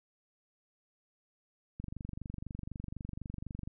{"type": "click train", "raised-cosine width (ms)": 5, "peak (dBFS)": -28, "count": 46, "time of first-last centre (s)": [1.8, 3.675], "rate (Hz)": 24, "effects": []}